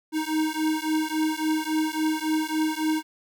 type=beating tone pair; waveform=square; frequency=311.1 / 314.7 Hz; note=D#4 / D#4; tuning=0 / +20 cents; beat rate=3.6 Hz; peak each=-27 dBFS; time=0.12-3.03 s; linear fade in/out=50 ms; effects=none